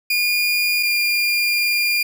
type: tone pair in turn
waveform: 30% pulse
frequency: 2427 / 2407 Hz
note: D#7 / D7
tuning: -44 / +42 cents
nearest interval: unison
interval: 14 cents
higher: first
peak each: -14 dBFS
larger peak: neither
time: 0.1-0.83 / 0.83-2.03 s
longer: second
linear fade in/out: 5 ms
effects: none